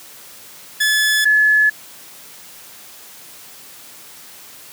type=tone pair in turn; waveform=sawtooth / sine; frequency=1720 / 1712.6 Hz; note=A6 / A6; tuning=-40 / -47 cents; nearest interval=unison; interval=7 cents; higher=first; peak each=-10 dBFS; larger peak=neither; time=0.8-1.25 / 1.25-1.7 s; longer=neither; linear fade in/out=10 ms; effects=white hiss -40 dBFS RMS until 4.72 s + high-pass 100 Hz 12 dB/octave